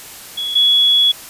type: tone pair in turn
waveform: sine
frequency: 3363 / 3375 Hz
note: G#7 / G#7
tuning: +21 / +27 cents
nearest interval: unison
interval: 6 cents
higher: second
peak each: -19 / -9 dBFS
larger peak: second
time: 0.37-0.55 / 0.55-1.12 s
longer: second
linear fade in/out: 10 ms
effects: white hiss -35 dBFS RMS until 1.29 s + resampled to 32000 Hz